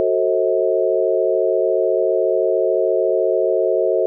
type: chord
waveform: sine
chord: F# diminished seventh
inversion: none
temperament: just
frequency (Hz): 370 / 444 / 532.8 / 639.4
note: F#4 / A4 / C5 / Eb5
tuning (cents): 0 / +16 / +31 / +47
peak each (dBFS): -20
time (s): 0-4.06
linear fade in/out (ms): 0
effects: none